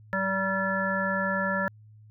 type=harmonic tone with a mistuned harmonic; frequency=192.2 Hz; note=G3; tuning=34 cents flat; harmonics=1 / 3 / 5 / 7 / 9; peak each=-31 / -31 / -34 / -32 / -29 dBFS; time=0.13-1.68 s; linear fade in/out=0 ms; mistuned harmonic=7; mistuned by=+25 cents; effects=added 107 Hz sine -49 dBFS peak until 2.1 s